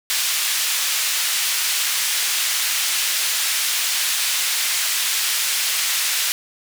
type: band-pass noise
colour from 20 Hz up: pink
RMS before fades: -21 dBFS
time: 0.1-6.32 s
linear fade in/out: 0 ms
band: 2400 to 16000 Hz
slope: 12 dB/octave
effects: none